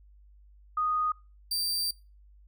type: tone pair in turn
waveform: sine / sawtooth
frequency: 1240 / 4682 Hz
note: D#6 / D8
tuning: -6 / -6 cents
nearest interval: octave + major seventh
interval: 2300 cents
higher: second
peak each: -25 dBFS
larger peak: neither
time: 0.77-1.12 / 1.51-1.91 s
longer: second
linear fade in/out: 5 ms
effects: noise-tail reverb RT60 0.3 s tail -23 dB re dry + added 50 Hz sine -53 dBFS peak until 2.47 s